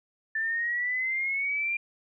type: exponential sweep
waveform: sine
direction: up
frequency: 1762 to 2400 Hz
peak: -26 dBFS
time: 0.35-1.77 s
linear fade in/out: 5 ms
effects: none